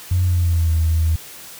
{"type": "tone with pitch glide", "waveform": "sine", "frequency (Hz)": [90.4, 80.54], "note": ["F#2", "E2"], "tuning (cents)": [-40, -40], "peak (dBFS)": -13, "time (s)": [0.11, 1.16], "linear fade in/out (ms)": 5, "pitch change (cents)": -200, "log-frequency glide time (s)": [0.24, 0.73], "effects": ["tanh soft clip ceiling -9 dBFS", "white hiss -38 dBFS RMS until 1.59 s"]}